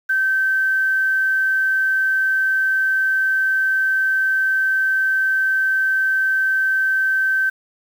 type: tone with quantisation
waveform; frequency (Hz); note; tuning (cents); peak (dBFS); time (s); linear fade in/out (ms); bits
sine; 1548; G6; -22; -15; 0.09-7.5; 10; 7
effects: none